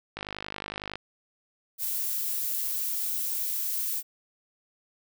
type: click train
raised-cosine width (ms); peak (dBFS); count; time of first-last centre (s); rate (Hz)
0.3; -18; 41; 0.17-0.956; 50.9
type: noise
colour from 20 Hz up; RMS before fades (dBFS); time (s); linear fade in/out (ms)
violet; -30; 1.78-4.03; 50
effects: none